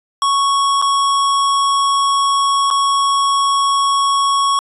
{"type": "tone with dropouts", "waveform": "square", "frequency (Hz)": 1108.7, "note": "C#6", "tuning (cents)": 0, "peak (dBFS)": -13, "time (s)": [0.22, 4.59], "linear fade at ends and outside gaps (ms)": 1, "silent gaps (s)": [[0.816, 0.823], [2.703, 2.71]], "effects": ["resampled to 24000 Hz"]}